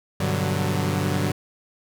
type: chord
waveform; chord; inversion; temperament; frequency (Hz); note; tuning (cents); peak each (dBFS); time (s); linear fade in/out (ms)
sawtooth; G major seventh; none; equal with one note detuned; 98 / 125.05 / 146.83 / 185; G2 / B2 / D3 / F#3; 0 / +22 / 0 / 0; -22 / -27 / -22 / -23; 0.2-1.32; 5
effects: none